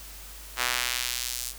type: tone with high-pass filter sweep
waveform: sawtooth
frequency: 123.47 Hz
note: B2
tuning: in tune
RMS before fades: -30 dBFS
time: 0.56-1.54 s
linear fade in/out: 50 ms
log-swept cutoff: 1300 to 7200 Hz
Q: 0.82
effects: added 50 Hz sine -45 dBFS peak until 1.58 s + white hiss -45 dBFS RMS until 1.58 s